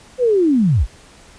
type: linear sweep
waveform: sine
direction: down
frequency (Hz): 521 to 34.65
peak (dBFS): -11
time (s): 0.18-0.87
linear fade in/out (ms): 50
effects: pink hiss -45 dBFS RMS until 1.38 s + resampled to 22050 Hz